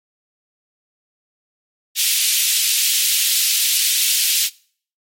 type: high-pass noise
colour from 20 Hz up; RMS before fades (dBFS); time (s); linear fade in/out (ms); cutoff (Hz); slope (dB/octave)
pink; -17; 1.95-4.5; 50; 2800; 24
effects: noise-tail reverb RT60 0.5 s tail -23 dB re dry + MP3 64 kbps